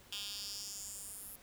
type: tone with high-pass filter sweep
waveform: 10% pulse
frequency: 203.6 Hz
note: G#3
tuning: 34 cents flat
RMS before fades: -45 dBFS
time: 0.12-1.36 s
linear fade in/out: 5 ms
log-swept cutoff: 3300 to 12000 Hz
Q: 2.8
effects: pink hiss -60 dBFS RMS until 1.42 s